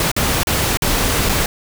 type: noise with dropouts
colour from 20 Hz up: pink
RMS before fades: -17 dBFS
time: 0-1.46 s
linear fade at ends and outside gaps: 2 ms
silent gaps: 0.116-0.164 / 0.433-0.47 / 0.772-0.82 / 1.29-1.293 s
effects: none

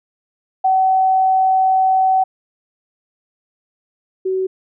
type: tone pair in turn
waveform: sine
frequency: 758 / 377 Hz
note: F#5 / F#4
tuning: +42 / +32 cents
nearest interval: octave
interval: 1210 cents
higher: first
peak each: -11 / -16 dBFS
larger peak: first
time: 0.64-2.24 / 4.25-4.47 s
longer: first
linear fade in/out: 10 ms
effects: none

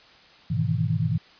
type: chord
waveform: sine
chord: E major seventh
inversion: first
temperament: equal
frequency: 103.83 / 123.47 / 155.56 / 164.81 Hz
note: G#2 / B2 / D#3 / E3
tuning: 0 / 0 / 0 / 0 cents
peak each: -27 dBFS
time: 0.5-1.18 s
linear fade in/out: 10 ms
effects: white hiss -52 dBFS RMS until 1.39 s + resampled to 11025 Hz

